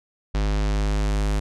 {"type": "tone with low-pass filter sweep", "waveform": "square", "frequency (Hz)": 51.3, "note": "G#1", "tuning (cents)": -21, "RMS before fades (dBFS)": -22, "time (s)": [0.34, 1.4], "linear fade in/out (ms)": 10, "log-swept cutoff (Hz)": [5300, 8800], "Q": 1.1, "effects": []}